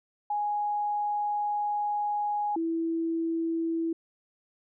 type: tone pair in turn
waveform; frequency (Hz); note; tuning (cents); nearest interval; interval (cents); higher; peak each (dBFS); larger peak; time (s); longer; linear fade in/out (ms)
sine; 830 / 329.4; G#5 / E4; -1 / -1; octave + major third; 1600; first; -26; neither; 0.3-2.56 / 2.56-3.93; first; 5
effects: none